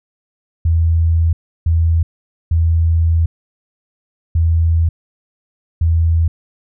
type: tone bursts at uneven times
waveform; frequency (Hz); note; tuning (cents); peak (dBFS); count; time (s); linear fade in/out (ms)
sine; 82.41; E2; 0; -10; 5; 0.65-1.33 / 1.66-2.03 / 2.51-3.26 / 4.35-4.89 / 5.81-6.28; 5
effects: none